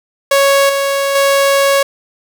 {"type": "tone with level steps", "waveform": "sawtooth", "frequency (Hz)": 554.4, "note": "C#5", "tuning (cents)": 0, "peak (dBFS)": [-4, -9, -5], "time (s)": [0.31, 1.83], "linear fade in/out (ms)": 5, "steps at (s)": [0.69, 1.15], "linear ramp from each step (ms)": 5, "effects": []}